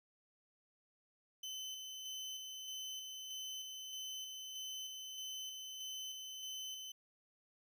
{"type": "tone with tremolo", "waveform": "30% pulse", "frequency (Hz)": 3045, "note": "F#7", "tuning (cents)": 49, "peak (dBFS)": -40, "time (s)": [1.43, 6.92], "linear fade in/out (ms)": 5, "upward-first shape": "square", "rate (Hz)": 1.6, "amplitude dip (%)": 30, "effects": []}